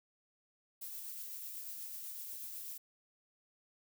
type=noise with tremolo; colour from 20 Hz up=violet; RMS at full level=-44 dBFS; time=0.81-2.78 s; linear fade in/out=10 ms; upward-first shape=triangle; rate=8.1 Hz; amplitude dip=30%; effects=none